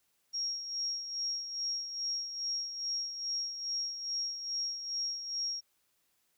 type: tone with tremolo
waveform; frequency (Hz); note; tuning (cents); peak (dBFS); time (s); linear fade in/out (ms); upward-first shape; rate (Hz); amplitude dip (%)
sine; 5588; F8; 0; -31; 0.33-5.61; 20; sine; 2.4; 60
effects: white hiss -75 dBFS RMS until 6.37 s